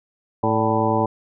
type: harmonic tone with a mistuned harmonic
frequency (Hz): 110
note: A2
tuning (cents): 0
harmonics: 1 / 2 / 3 / 4 / 5 / 7 / 8 / 9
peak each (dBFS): -25 / -25 / -25 / -25 / -25 / -25 / -25 / -25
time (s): 0.43-1.06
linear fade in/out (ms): 5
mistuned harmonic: 5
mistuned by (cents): +80
effects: none

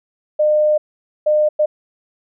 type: tone bursts at uneven times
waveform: sine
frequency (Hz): 606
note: D#5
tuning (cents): -46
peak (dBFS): -11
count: 3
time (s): 0.39-0.78 / 1.26-1.49 / 1.59-1.66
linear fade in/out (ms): 10
effects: none

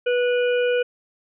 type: harmonic tone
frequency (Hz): 490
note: B4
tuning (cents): -14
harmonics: 1 / 3 / 5 / 6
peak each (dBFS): -18 / -28 / -32 / -34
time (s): 0.06-0.83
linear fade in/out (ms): 10
effects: none

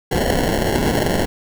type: noise with sample-and-hold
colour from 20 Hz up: white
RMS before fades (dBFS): -18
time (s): 0.11-1.26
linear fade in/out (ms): 10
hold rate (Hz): 1225
effects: none

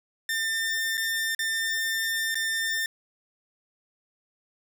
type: tone with dropouts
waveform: sawtooth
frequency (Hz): 1799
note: A6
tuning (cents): +38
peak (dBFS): -22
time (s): 0.29-2.86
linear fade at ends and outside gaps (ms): 2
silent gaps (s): 0.972-0.977 / 1.349-1.391 / 2.345-2.354
effects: none

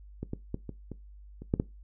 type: clicks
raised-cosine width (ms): 3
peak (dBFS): -22 / -20 / -19 / -24 / -25 / -29 / -12 / -13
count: 8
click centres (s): 0.23 / 0.334 / 0.544 / 0.693 / 0.917 / 1.42 / 1.539 / 1.599
effects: noise-tail reverb RT60 0.2 s tail -19 dB re dry + added 50 Hz sine -47 dBFS peak until 1.83 s

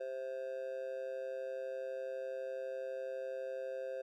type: tone with amplitude modulation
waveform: triangle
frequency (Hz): 526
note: C5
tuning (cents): +9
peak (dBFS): -33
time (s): 0-4.02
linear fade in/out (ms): 10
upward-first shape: sine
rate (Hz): 132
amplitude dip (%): 80
effects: none

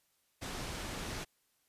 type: low-pass noise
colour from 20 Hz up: pink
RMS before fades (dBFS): -41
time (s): 0.41-1.25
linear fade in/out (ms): 20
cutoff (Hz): 8400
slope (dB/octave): 12
effects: white hiss -75 dBFS RMS until 1.68 s + resampled to 32000 Hz

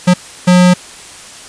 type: tone bursts at uneven times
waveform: square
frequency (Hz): 180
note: F#3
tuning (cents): -47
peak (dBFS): -5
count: 2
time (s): 0.07-0.14 / 0.47-0.74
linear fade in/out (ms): 10
effects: white hiss -33 dBFS RMS until 1.48 s + resampled to 22050 Hz

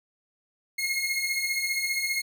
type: beating tone pair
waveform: sawtooth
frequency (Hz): 2144 / 2159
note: C7 / C#7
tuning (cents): +42 / -46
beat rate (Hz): 15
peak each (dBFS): -28 / -24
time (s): 0.78-2.22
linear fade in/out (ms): 10
effects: none

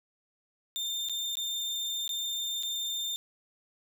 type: tone with dropouts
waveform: 35% pulse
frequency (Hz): 3607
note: A7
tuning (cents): +42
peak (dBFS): -29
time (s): 0.76-3.16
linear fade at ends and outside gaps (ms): 0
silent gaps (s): 1.087-1.096 / 1.354-1.37 / 2.078-2.092 / 2.626-2.633
effects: none

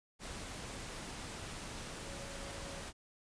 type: tone in noise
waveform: sine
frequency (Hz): 555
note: C#5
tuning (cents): +2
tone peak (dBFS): -52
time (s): 2.02-2.85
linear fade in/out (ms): 50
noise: pink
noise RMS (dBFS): -45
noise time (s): 0.19-2.93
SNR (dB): -10
effects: resampled to 22050 Hz

